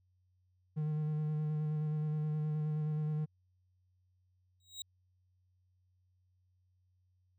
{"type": "tone with vibrato", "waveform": "triangle", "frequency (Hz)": 152.7, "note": "D#3", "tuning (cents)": -32, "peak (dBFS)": -30, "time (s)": [0.76, 3.26], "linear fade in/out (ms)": 20, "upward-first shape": "square", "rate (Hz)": 9.5, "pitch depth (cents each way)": 15}
{"type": "tone with exponential growth", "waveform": "30% pulse", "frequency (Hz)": 3825, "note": "A#7", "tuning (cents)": 44, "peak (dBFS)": -35, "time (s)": [4.6, 4.82], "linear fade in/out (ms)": 2, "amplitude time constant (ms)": 47}
{"effects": ["added 91 Hz sine -70 dBFS peak until 7.38 s"]}